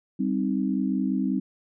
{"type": "chord", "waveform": "sine", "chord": "C minor", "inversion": "second", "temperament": "equal", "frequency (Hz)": [196, 261.6, 311.1], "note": ["G3", "C4", "Eb4"], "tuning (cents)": [0, 0, 0], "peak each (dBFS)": [-26, -26, -30], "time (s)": [0.19, 1.4], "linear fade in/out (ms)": 10, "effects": []}